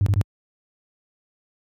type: tone bursts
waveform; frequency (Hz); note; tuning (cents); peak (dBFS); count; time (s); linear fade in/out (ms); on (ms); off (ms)
sine; 99.4; G2; +25; -13; 3; 0.01-0.213; 0; 53; 22
effects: tanh soft clip ceiling -12 dBFS + high-pass 60 Hz 12 dB/octave